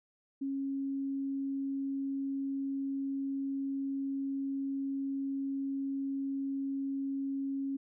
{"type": "tone", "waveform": "sine", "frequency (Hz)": 273.6, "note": "C#4", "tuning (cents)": -23, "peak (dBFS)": -32, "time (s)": [0.41, 7.77], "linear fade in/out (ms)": 10, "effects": []}